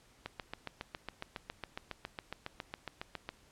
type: click train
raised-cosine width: 0.3 ms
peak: -23 dBFS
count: 23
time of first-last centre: 0.26-3.29 s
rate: 7.26 Hz
effects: pink hiss -64 dBFS RMS until 3.51 s + low-pass 10000 Hz 12 dB/octave